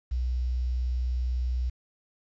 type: tone with quantisation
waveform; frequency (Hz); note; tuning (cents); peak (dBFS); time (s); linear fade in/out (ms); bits
sine; 62; B1; +7; -25; 0.11-1.7; 10; 9
effects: resampled to 16000 Hz